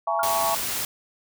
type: chord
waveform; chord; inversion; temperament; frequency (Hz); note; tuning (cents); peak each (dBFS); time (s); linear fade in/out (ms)
sine; A# half-diminished seventh; second; just; 671.3 / 839.1 / 932.3 / 1118.8; E5 / G#5 / A#5 / C#6; +31 / +18 / 0 / +16; -26 / -27 / -29 / -27; 0.07-0.55; 5
type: tone with exponential decay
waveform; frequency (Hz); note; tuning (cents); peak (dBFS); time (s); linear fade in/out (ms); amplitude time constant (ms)
sine; 1396.9; F6; 0; -23; 0.19-0.29; 5; 21
type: noise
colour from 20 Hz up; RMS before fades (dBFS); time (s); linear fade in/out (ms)
white; -28; 0.23-0.85; 2
effects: none